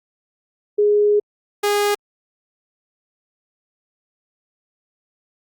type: tone pair in turn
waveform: sine / sawtooth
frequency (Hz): 415.3 / 411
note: G#4 / G#4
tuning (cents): 0 / -18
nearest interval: unison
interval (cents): 18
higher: first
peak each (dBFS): -12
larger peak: neither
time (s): 0.78-1.2 / 1.63-1.95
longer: first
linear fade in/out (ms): 10
effects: Opus 48 kbps